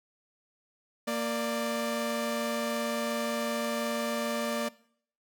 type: tone pair together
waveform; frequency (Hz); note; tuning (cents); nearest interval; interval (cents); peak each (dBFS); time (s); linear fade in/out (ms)
sawtooth; 231.5 / 590.1; A#3 / D5; -12 / +8; octave + major third; 1620; -28; 1.07-4.69; 10
effects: noise-tail reverb RT60 0.6 s tail -21 dB re dry